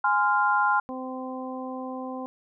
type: chord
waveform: sine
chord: F minor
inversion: first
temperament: equal with one note detuned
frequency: 830.6 / 1035.1 / 1396.9 Hz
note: Ab5 / C6 / F6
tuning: 0 / -19 / 0 cents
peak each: -24 dBFS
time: 0.04-0.8 s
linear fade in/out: 5 ms
type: harmonic tone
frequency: 258.3 Hz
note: C4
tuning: 22 cents flat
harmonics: 1 / 2 / 3 / 4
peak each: -34 / -37 / -39 / -40 dBFS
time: 0.89-2.26 s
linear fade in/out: 0 ms
effects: none